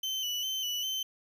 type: tone with vibrato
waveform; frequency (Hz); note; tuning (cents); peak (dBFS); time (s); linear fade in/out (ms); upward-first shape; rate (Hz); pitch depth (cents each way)
35% pulse; 3021; F#7; +35; -29; 0.03-1.03; 5; square; 2.5; 35
effects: none